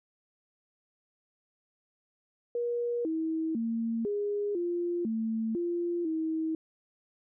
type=tone with pitch steps; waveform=sine; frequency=477.4 / 321.2 / 228.5 / 410.7 / 347.8 / 223.3 / 345.8 / 319.5 Hz; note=A#4 / E4 / A#3 / G#4 / F4 / A3 / F4 / D#4; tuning=+41 / -45 / -34 / -19 / -7 / +26 / -17 / +46 cents; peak=-28 dBFS; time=2.55-6.55 s; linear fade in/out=2 ms; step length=500 ms; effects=none